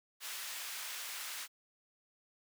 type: high-pass noise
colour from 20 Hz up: pink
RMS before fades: -43 dBFS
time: 0.2-1.48 s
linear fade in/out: 50 ms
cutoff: 1600 Hz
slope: 12 dB/octave
effects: none